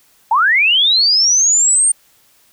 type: linear sweep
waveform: sine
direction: up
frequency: 830.6 to 8870 Hz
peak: -9 dBFS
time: 0.31-1.92 s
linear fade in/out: 5 ms
effects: white hiss -53 dBFS RMS until 2.52 s